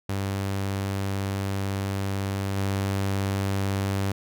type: tone with level steps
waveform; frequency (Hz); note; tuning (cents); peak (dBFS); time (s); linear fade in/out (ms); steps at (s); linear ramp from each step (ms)
sawtooth; 98; G2; 0; -22 / -20; 0.09-4.12; 5; 2.56; 20
effects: none